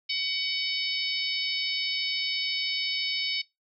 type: harmonic tone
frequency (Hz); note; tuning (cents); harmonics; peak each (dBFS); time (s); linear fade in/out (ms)
751; F#5; +26; 3 / 4 / 5 / 6 / 7; -33 / -33 / -33 / -33 / -33; 0.09-3.42; 10
effects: noise-tail reverb RT60 0.2 s tail -23 dB re dry